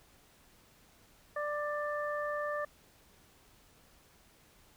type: harmonic tone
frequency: 591 Hz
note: D5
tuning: 11 cents sharp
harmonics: 1 / 2 / 3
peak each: -35 / -38 / -40 dBFS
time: 1.36-2.65 s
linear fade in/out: 5 ms
effects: pink hiss -63 dBFS RMS until 4.76 s